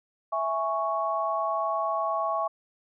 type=chord; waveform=sine; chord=C# minor; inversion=first; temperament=equal; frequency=659.3 / 830.6 / 1108.7 Hz; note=E5 / G#5 / C#6; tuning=0 / 0 / 0 cents; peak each=-29 / -32 / -28 dBFS; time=0.32-2.48 s; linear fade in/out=10 ms; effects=none